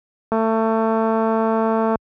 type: click train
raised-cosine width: 1 ms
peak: -7 dBFS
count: 366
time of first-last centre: 0.32-1.957 s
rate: 223 Hz
effects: high-pass 60 Hz 12 dB/octave